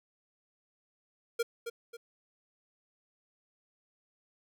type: tone with echo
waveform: square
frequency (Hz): 466.2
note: A#4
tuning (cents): 0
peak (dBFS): -28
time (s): 1.39-1.43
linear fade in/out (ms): 10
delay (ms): 270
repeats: 2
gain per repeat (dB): -8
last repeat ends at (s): 1.97
effects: none